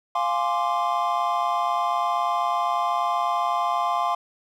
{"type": "chord", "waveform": "triangle", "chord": "D half-diminished seventh", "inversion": "first", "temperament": "equal", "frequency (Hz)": [698.5, 830.6, 1046.5, 1174.7], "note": ["F5", "Ab5", "C6", "D6"], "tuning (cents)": [0, 0, 0, 0], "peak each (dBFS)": [-24, -27, -23, -27], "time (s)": [0.15, 4.15], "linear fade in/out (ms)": 5, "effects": []}